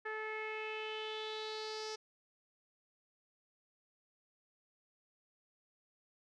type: tone with low-pass filter sweep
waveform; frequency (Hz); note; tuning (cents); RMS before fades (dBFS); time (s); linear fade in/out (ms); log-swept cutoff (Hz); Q
sawtooth; 434; A4; -24; -42; 0.05-1.96; 10; 1800 to 5400; 4.8
effects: none